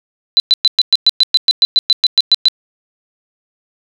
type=tone bursts; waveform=sine; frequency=4008 Hz; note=B7; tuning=25 cents sharp; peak=-5 dBFS; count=16; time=0.37-2.484 s; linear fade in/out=0 ms; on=29 ms; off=110 ms; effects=none